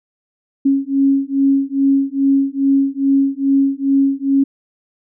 sine beating tone pair, 273.1 / 275.5 Hz, C#4 / C#4, -26 / -11 cents, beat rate 2.4 Hz, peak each -15 dBFS, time 0.65-4.44 s, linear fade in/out 10 ms, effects none

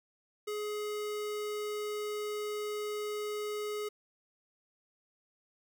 square tone, 420 Hz, G#4, 19 cents sharp, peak -35 dBFS, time 0.47-3.89 s, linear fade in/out 10 ms, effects none

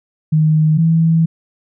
sine tone pair in turn, 155.56 / 163.36 Hz, D#3 / E3, 0 / -15 cents, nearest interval minor second, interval 85 cents, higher second, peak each -9 dBFS, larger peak neither, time 0.32-0.78 / 0.78-1.26 s, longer second, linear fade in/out 10 ms, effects none

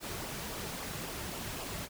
pink noise with flanger, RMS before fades -40 dBFS, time 0-1.89 s, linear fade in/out 50 ms, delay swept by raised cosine 0.47 to 4.07 ms, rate 3.7 Hz, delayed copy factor -0.5, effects none

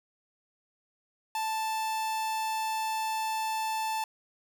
45% pulse tone, 880 Hz, A5, in tune, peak -29 dBFS, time 1.35-4.04 s, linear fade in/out 2 ms, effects none

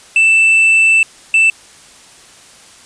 triangle tone bursts at uneven times, 2654 Hz, E7, 11 cents sharp, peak -5 dBFS, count 2, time 0.16-1.03 / 1.34-1.5 s, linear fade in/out 2 ms, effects white hiss -41 dBFS RMS until 2.85 s + resampled to 22050 Hz

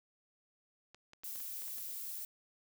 clicks, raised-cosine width 0.2 ms, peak -37 dBFS, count 8, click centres 0.946 / 1.134 / 1.235 / 1.358 / 1.402 / 1.62 / 1.681 / 1.783 s
violet noise, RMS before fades -43 dBFS, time 1.24-2.25 s, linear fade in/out 2 ms
effects none

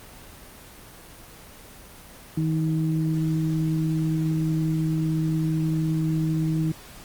sine tone pair together, 159.1 / 316.6 Hz, D#3 / D#4, +39 / +30 cents, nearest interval octave, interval 1191 cents, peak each -22 / -27 dBFS, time 2.37-6.72 s, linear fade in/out 5 ms, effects pink hiss -45 dBFS RMS until 7.04 s + Opus 24 kbps

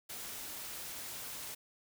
white noise, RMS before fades -44 dBFS, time 0.09-1.55 s, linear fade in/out 10 ms, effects none

